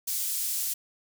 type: high-pass noise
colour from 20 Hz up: pink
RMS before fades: -30 dBFS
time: 0.07-0.74 s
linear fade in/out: 10 ms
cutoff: 7800 Hz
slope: 12 dB/octave
effects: none